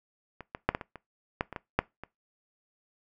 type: clicks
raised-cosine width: 0.5 ms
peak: -26 / -20 / -7 / -14 / -23 / -27 / -12 / -24 / -20 / -7 / -25 dBFS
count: 11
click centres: 0.407 / 0.549 / 0.69 / 0.749 / 0.812 / 0.957 / 1.409 / 1.527 / 1.562 / 1.79 / 2.036 s
effects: noise-tail reverb RT60 0.2 s tail -21 dB re dry